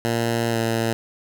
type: tone with pitch glide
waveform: 10% pulse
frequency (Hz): 116.3 to 114.24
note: A#2 to A#2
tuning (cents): -4 to -35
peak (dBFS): -12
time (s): 0.05-0.93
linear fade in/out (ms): 0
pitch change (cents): -31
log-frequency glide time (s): 0.5-0.57
effects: none